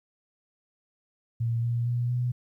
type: tone with pitch steps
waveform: sine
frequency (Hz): 116.2 / 118.5 / 120.85 / 123.25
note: A#2 / A#2 / B2 / B2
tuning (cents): -5 / +29 / -37 / -3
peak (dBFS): -24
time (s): 1.4-2.32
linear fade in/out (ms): 10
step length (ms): 230
effects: 11-bit

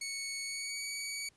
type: tone with pitch glide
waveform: 15% pulse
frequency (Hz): 2217 to 2262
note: C#7 to C#7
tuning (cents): 0 to +34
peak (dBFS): -30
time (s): 0.01-1.29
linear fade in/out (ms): 5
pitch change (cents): +34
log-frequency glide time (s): 0.44-0.84
effects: pink hiss -69 dBFS RMS until 1.36 s + resampled to 24000 Hz

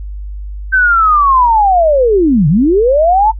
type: linear two-way sweep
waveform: sine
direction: down then up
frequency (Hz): 1556 to 136.2 to 904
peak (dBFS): -6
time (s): 0.72-3.32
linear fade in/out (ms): 20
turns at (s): 2.48
effects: noise-tail reverb RT60 0.1 s tail -21 dB re dry + added 50 Hz sine -21 dBFS peak until 3.39 s

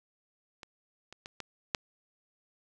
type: clicks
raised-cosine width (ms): 0.2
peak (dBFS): -27 / -29 / -25 / -21 / -10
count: 5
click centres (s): 0.632 / 1.126 / 1.259 / 1.403 / 1.748
effects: none

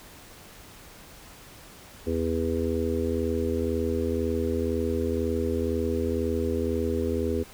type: harmonic tone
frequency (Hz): 82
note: E2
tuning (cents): -9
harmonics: 1 / 3 / 4 / 5 / 6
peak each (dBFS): -30 / -30 / -33 / -29 / -32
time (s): 2.06-7.44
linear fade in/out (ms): 20
effects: pink hiss -48 dBFS RMS until 7.53 s

